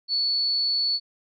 sine tone, 4435 Hz, C#8, in tune, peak -21 dBFS, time 0.08-1 s, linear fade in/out 50 ms, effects none

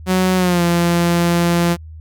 sawtooth tone with pitch glide, 185.3 to 171.9 Hz, F#3 to F3, +3 to -27 cents, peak -9 dBFS, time 0.06-1.77 s, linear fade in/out 50 ms, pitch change -130 cents, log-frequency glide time 0.36-0.63 s, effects added 79 Hz sine -32 dBFS peak until 2 s

